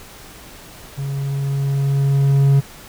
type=tone with level ramp; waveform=triangle; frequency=138.59 Hz; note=C#3; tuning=in tune; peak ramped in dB=-20 to -7 dBFS; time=0.97-2.61 s; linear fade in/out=20 ms; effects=pink hiss -40 dBFS RMS until 2.88 s